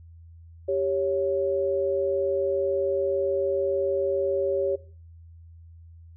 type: tone pair together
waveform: sine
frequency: 392.5 / 554.4 Hz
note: G4 / C#5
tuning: +2 / 0 cents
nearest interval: tritone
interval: 598 cents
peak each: -26 / -24 dBFS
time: 0.68-4.76 s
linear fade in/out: 10 ms
effects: noise-tail reverb RT60 0.4 s tail -17 dB re dry + added 83 Hz sine -45 dBFS peak until 6.16 s